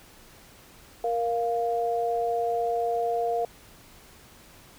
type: tone pair together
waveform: sine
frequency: 467.9 / 698.5 Hz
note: A#4 / F5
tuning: +6 / 0 cents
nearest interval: perfect fifth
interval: 694 cents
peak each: -27 / -26 dBFS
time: 1.04-3.45 s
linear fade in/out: 2 ms
effects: pink hiss -52 dBFS RMS until 4.78 s